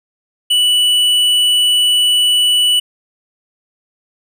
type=tone with tanh clipping; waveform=sine; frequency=2960 Hz; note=F#7; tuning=in tune; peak=-11 dBFS; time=0.5-2.8 s; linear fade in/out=10 ms; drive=10 dB; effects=none